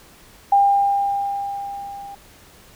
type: tone with level ramp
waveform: sine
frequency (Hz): 800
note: G5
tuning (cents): +35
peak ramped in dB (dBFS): -10 to -33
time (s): 0.52-2.15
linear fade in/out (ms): 5
effects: pink hiss -48 dBFS RMS until 2.75 s